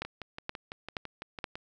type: two click trains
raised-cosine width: 0.3 ms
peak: -17 / -23 dBFS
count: 4 / 10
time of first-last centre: 0.02-1.442 / 0.05-1.555 s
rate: 2.11 / 5.98 Hz
effects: none